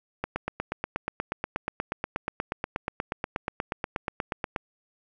click train, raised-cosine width 0.5 ms, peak -13 dBFS, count 37, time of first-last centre 0.24-4.562 s, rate 8.33 Hz, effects none

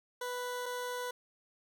20% pulse tone pair in turn, 493.9 / 493.9 Hz, B4 / B4, 0 / 0 cents, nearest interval unison, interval 0 cents, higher neither, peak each -31 / -31 dBFS, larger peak neither, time 0.21-0.66 / 0.66-1.11 s, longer neither, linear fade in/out 5 ms, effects none

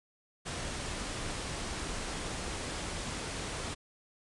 pink low-pass noise, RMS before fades -38 dBFS, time 0.45-3.75 s, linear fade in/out 20 ms, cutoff 10000 Hz, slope 96 dB/octave, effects none

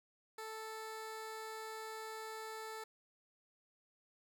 15% pulse tone, 440 Hz, A4, in tune, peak -38 dBFS, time 0.38-2.84 s, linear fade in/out 5 ms, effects none

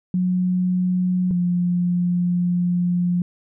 sine tone pair in turn, 181.9 / 176.72 Hz, F#3 / F3, -29 / +21 cents, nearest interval minor second, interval 50 cents, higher first, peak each -17 dBFS, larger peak neither, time 0.14-1.31 / 1.31-3.22 s, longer second, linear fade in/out 2 ms, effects none

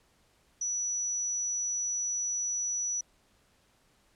sine tone, 5900 Hz, F#8, 6 cents flat, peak -29 dBFS, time 0.61-3.01 s, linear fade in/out 5 ms, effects pink hiss -67 dBFS RMS until 4.15 s + low-pass 11000 Hz 12 dB/octave

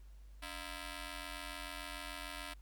5% pulse ring-modulated tone, 329.6 Hz, E4, in tune, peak -29 dBFS, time 0.42-2.54 s, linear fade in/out 10 ms, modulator 373 Hz, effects added 50 Hz sine -52 dBFS peak until 2.61 s + pink hiss -72 dBFS RMS until 2.61 s

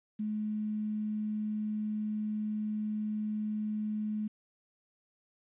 sine tone with quantisation, 213 Hz, G#3, 44 cents sharp, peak -31 dBFS, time 0.19-4.28 s, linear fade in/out 10 ms, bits 10, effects resampled to 8000 Hz

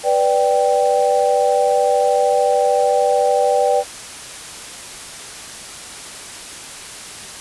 sine chord, G major, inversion first, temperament equal, 493.9 / 587.3 / 784 Hz, B4 / D5 / G5, 0 / 0 / 0 cents, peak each -17 dBFS, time 0.03-3.84 s, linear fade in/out 50 ms, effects white hiss -33 dBFS RMS until 7.4 s + resampled to 24000 Hz

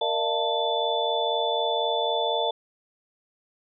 sine tone cluster, 463.8 / 602 / 686 / 886 / 3491 Hz, A#4 / D5 / F5 / A5 / A7, -9 / +43 / -31 / +12 / -14 cents, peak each -29 dBFS, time 0.01-2.51 s, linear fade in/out 5 ms, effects none

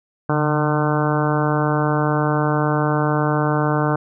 harmonic tone with a mistuned harmonic, 150.9 Hz, D3, 47 cents sharp, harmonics 1 / 2 / 3 / 4 / 5 / 6 / 7 / 8 / 9 / 10, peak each -20 / -23 / -25 / -26 / -27 / -28 / -28 / -29 / -30 / -30 dBFS, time 0.29-3.96 s, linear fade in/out 5 ms, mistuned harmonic 1, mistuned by -59 cents, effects none

